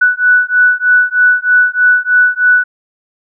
sine beating tone pair, 1481 / 1484.2 Hz, F#6 / F#6, +1 / +5 cents, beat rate 3.2 Hz, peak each -10 dBFS, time 0.01-2.64 s, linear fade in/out 10 ms, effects none

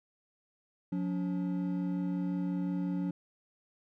triangle tone pair together, 179.7 / 285.3 Hz, F3 / C#4, +50 / +50 cents, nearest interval minor sixth, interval 800 cents, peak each -30 / -33 dBFS, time 0.92-3.11 s, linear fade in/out 5 ms, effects none

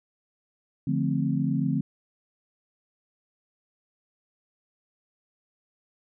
sine chord, D minor seventh, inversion none, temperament equal, 146.83 / 174.61 / 220 / 261.6 Hz, D3 / F3 / A3 / C4, 0 / 0 / 0 / 0 cents, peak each -27 / -29 / -30 / -28 dBFS, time 0.87-1.81 s, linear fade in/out 5 ms, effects none

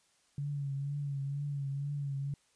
sine tone with vibrato, 141.1 Hz, C#3, 31 cents sharp, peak -33 dBFS, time 0.38-2.34 s, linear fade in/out 2 ms, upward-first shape triangle, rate 2.1 Hz, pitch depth 52 cents each way, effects white hiss -70 dBFS RMS until 2.55 s + resampled to 22050 Hz

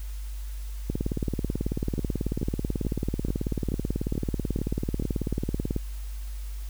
two click trains, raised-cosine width 3 ms, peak -14 / -17 dBFS, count 90 / 8, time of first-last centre 0.9-5.763 / 1.98-5.023 s, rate 18.3 / 2.3 Hz, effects added 50 Hz sine -32 dBFS peak until 6.69 s + white hiss -51 dBFS RMS until 6.69 s

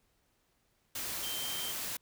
sine tone in noise, 3136 Hz, G7, in tune, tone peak -39 dBFS, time 1.23-1.72 s, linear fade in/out 5 ms, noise white, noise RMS -38 dBFS, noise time 0.95-1.97 s, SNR -4 dB, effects pink hiss -74 dBFS RMS until 2.01 s

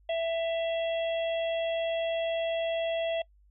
harmonic tone with a mistuned harmonic, 662 Hz, E5, 7 cents sharp, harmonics 1 / 3 / 4 / 5, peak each -27 / -43 / -42 / -40 dBFS, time 0.09-3.22 s, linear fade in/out 5 ms, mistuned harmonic 4, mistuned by +31 cents, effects noise-tail reverb RT60 0.1 s tail -24 dB re dry + added 50 Hz sine -58 dBFS peak until 3.5 s

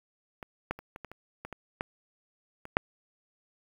clicks, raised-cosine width 0.5 ms, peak -25 / -15 / -29 / -27 / -25 / -30 / -24 / -24 / -16 / -27 / -6 dBFS, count 11, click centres 0.428 / 0.71 / 0.79 / 0.961 / 1.047 / 1.116 / 1.45 / 1.527 / 1.809 / 2.654 / 2.769 s, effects 8-bit

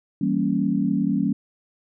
sine chord, E diminished seventh, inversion none, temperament equal, 164.81 / 196 / 233.1 / 277.2 Hz, E3 / G3 / Bb3 / Db4, 0 / 0 / 0 / 0 cents, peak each -28 / -23 / -25 / -24 dBFS, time 0.21-1.33 s, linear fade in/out 5 ms, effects none

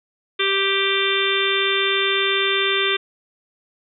harmonic tone with a mistuned harmonic, 392 Hz, G4, in tune, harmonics 1 / 3 / 4 / 5 / 6 / 7 / 8 / 9, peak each -23 / -27 / -27 / -27 / -25 / -28 / -27 / -23 dBFS, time 0.39-2.97 s, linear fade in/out 10 ms, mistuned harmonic 9, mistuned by +17 cents, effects none

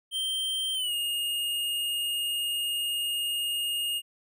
square tone with pitch glide, 3140 to 2846 Hz, G7 to F7, +2 to +32 cents, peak -28 dBFS, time 0.11-4.02 s, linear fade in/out 50 ms, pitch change -170 cents, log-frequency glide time 0.74-0.93 s, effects none

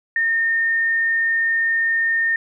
sine tone, 1825 Hz, A#6, 37 cents flat, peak -16 dBFS, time 0.16-2.36 s, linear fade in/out 2 ms, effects none

